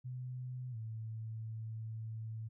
sine tone with pitch glide, 126.2 to 111.14 Hz, B2 to A2, +38 to +18 cents, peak -40 dBFS, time 0.04-2.49 s, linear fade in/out 20 ms, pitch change -220 cents, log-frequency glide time 0.71-0.76 s, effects none

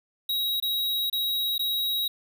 square tone with dropouts, 3829 Hz, A#7, 46 cents sharp, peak -25 dBFS, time 0.29-2.08 s, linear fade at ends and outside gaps 5 ms, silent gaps 0.601-0.624 / 1.099-1.127 / 1.581-1.593 s, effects none

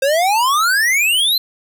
square exponential sweep, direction up, 523.3 to 4186 Hz, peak -13 dBFS, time 0.02-1.38 s, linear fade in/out 5 ms, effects none

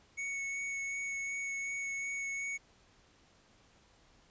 square tone with vibrato, 2217 Hz, C#7, in tune, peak -36 dBFS, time 0.17-2.58 s, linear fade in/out 20 ms, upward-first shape sine, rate 2.7 Hz, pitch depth 10 cents each way, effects pink hiss -65 dBFS RMS until 4.3 s + resampled to 16000 Hz

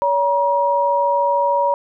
sine tone pair together, 566.7 / 953 Hz, C#5 / A#5, +38 / +38 cents, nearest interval major sixth, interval 900 cents, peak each -18 / -16 dBFS, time 0.02-1.74 s, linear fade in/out 0 ms, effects none

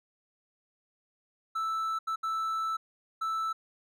triangle tone bursts at uneven times, 1318.5 Hz, E6, in tune, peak -27 dBFS, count 4, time 1.55-1.99 / 2.07-2.16 / 2.23-2.77 / 3.21-3.53 s, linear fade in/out 10 ms, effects none

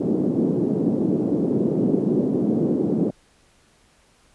white band-pass noise, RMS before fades -21 dBFS, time 0-3.11 s, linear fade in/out 10 ms, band 170 to 360 Hz, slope 24 dB/octave, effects pink hiss -58 dBFS RMS until 4.34 s + resampled to 24000 Hz

